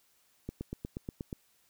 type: click train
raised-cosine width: 3 ms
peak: -24 dBFS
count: 8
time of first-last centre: 0.49-1.328 s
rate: 8.35 Hz
effects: white hiss -69 dBFS RMS until 1.69 s